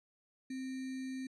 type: tone with sample-and-hold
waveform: sine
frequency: 261.6 Hz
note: C4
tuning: in tune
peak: -38 dBFS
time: 0.5-1.27 s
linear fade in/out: 5 ms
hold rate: 2100 Hz
effects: resampled to 22050 Hz